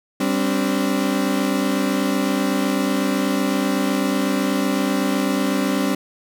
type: chord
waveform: 35% pulse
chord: G suspended fourth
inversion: none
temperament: equal with one note detuned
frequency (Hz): 196 / 261.6 / 289.6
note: G3 / C4 / D4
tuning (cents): 0 / 0 / -24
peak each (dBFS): -21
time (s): 0.2-5.95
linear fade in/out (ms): 5
effects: none